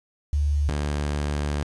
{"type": "tone pair in turn", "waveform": ["sine", "sawtooth"], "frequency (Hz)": [73, 73.28], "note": ["D2", "D2"], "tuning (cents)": [-10, -3], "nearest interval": "unison", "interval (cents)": 7, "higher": "second", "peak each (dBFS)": [-19, -20], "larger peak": "first", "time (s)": [[0.33, 0.69], [0.69, 1.63]], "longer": "second", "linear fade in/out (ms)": 0, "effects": ["resampled to 22050 Hz", "8-bit"]}